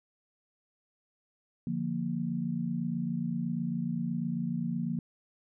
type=chord; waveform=sine; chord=Bb major; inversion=first; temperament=equal; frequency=146.83 / 174.61 / 233.1 Hz; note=D3 / F3 / Bb3; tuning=0 / 0 / 0 cents; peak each=-37 / -33 / -33 dBFS; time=1.67-4.99 s; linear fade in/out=2 ms; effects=none